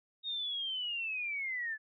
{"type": "linear sweep", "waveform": "sine", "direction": "down", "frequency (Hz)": [3738, 1713], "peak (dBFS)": -34, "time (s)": [0.23, 1.78], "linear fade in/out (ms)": 50, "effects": []}